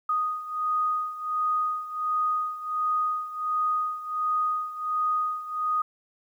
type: beating tone pair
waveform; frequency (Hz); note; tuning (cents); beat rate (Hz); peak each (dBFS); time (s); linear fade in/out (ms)
sine; 1242 / 1243.4; D#6 / D#6; -3 / -2; 1.4; -26 / -30; 0.09-5.82; 5
effects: 10-bit